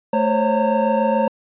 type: tone cluster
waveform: triangle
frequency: 219.6 / 528 / 555 / 915 Hz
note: A3 / C5 / C#5 / A#5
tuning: -3 / +16 / +2 / -32 cents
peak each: -19 dBFS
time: 0.13-1.28 s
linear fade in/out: 5 ms
effects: resampled to 8000 Hz